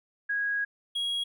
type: tone pair in turn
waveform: sine / triangle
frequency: 1650 / 3300 Hz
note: G#6 / G#7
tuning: -12 / -12 cents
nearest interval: octave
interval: 1200 cents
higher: second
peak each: -26 / -26 dBFS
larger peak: neither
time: 0.29-0.65 / 0.95-1.24 s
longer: first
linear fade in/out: 10 ms
effects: none